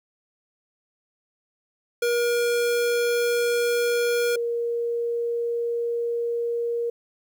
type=tone pair in turn; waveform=square / sine; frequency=476.5 / 470.2 Hz; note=A#4 / A#4; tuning=+38 / +15 cents; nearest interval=unison; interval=23 cents; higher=first; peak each=-21 / -23 dBFS; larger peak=first; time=2.02-4.36 / 4.36-6.9 s; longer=second; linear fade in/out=5 ms; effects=10-bit